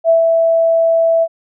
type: tone with ADSR envelope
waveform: sine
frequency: 660 Hz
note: E5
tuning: 2 cents sharp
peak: -6 dBFS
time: 0.04-1.28 s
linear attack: 54 ms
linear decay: 120 ms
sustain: -3 dB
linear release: 54 ms
effects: none

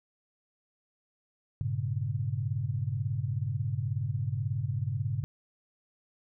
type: chord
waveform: sine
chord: G diminished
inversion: none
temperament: equal with one note detuned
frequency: 100.06 / 116.54 / 138.59 Hz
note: G2 / Bb2 / Db3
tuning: +36 / 0 / 0 cents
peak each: -33 dBFS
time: 1.61-5.24 s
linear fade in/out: 0 ms
effects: none

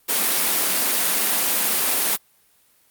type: high-pass noise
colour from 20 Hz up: white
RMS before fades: -20 dBFS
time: 0.08-2.17 s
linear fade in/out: 20 ms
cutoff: 170 Hz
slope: 96 dB/octave
effects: white hiss -59 dBFS RMS until 2.9 s + Opus 32 kbps

